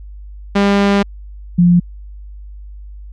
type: tone pair in turn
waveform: sawtooth / sine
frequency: 200.3 / 175.17 Hz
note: G3 / F3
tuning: +38 / +6 cents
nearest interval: major second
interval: 232 cents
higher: first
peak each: -6 dBFS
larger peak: neither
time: 0.55-1.03 / 1.58-1.8 s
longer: first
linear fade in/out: 10 ms
effects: added 50 Hz sine -30 dBFS peak until 3.12 s + low-pass 4000 Hz 12 dB/octave